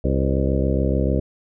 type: harmonic tone with a mistuned harmonic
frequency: 66.9 Hz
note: C2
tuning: 39 cents sharp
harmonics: 1 / 2 / 3 / 4 / 5 / 6 / 7 / 8 / 9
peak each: -21 / -24 / -26 / -27 / -28 / -29 / -29 / -30 / -31 dBFS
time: 0.04-1.2 s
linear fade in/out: 5 ms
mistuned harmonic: 7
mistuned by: +68 cents
effects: none